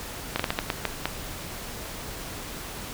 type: slowing click train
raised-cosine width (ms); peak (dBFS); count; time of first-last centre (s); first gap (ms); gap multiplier
0.3; -8; 8; 0.36-1.056; 35; 1.34
effects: pink hiss -37 dBFS RMS until 2.93 s